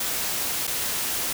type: noise with dropouts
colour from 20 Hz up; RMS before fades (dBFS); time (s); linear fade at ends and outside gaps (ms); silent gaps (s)
white; -27; 0-1.33; 5; 0.67-0.675
effects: none